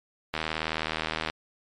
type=click train; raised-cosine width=0.3 ms; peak=-12 dBFS; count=77; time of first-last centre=0.34-1.3 s; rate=79.2 Hz; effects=MP3 64 kbps